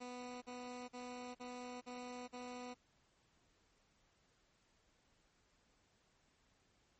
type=tone bursts; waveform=15% pulse; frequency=247.5 Hz; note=B3; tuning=4 cents sharp; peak=-40 dBFS; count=6; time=0-2.745 s; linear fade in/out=20 ms; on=420 ms; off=45 ms; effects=pink hiss -75 dBFS RMS until 6.99 s + MP3 32 kbps